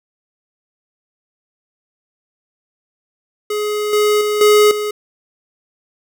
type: tone with level steps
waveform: square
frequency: 420 Hz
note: G#4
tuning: 19 cents sharp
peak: -18 / -12 / -16 / -8 / -19 dBFS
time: 3.5-4.91 s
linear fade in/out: 5 ms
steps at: 3.93 / 4.21 / 4.41 / 4.71 s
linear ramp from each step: 2 ms
effects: none